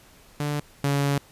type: tone pair in turn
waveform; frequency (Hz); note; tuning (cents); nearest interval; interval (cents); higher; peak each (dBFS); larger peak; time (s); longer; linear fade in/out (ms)
sawtooth; 146.83 / 141.27; D3 / C#3; 0 / +33; minor second; 67; first; -21 / -17; second; 0.4-0.6 / 0.84-1.18; second; 2
effects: pink hiss -53 dBFS RMS until 1.31 s + resampled to 32000 Hz